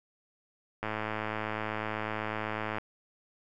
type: click train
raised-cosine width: 0.5 ms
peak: -18 dBFS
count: 212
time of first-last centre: 0.83-2.784 s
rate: 108 Hz
effects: none